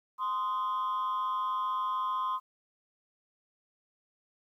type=tone pair together; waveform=sine; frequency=1037.8 / 1244.5 Hz; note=C6 / D#6; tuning=-14 / 0 cents; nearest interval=minor third; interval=314 cents; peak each=-28 / -33 dBFS; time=0.18-2.4 s; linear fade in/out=50 ms; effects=tanh soft clip ceiling -26 dBFS + 11-bit